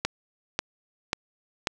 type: click train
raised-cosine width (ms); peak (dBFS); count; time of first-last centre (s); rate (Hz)
0.2; -7; 4; 0.05-1.672; 1.85
effects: none